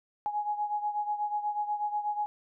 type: beating tone pair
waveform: sine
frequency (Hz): 833 / 841.2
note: G#5 / G#5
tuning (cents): +5 / +22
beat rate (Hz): 8.2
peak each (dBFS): -30 / -35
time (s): 0.26-2.26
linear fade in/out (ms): 0
effects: none